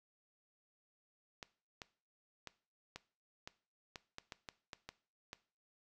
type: clicks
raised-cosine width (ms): 0.2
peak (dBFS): -28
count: 12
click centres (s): 1.428 / 1.818 / 2.473 / 2.96 / 3.475 / 3.958 / 4.184 / 4.322 / 4.488 / 4.732 / 4.89 / 5.331
effects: noise-tail reverb RT60 0.4 s tail -18 dB re dry